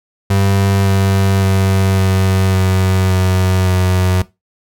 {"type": "tone with pitch steps", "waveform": "35% pulse", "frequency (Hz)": [98, 96.99, 95.98, 94.99, 94.01, 93.04, 92.07], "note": ["G2", "G2", "G2", "F#2", "F#2", "F#2", "F#2"], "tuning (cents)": [0, -18, -36, 46, 28, 10, -8], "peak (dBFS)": -9, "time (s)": [0.3, 4.22], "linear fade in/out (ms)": 5, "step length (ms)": 560, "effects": ["noise-tail reverb RT60 0.2 s tail -17 dB re dry"]}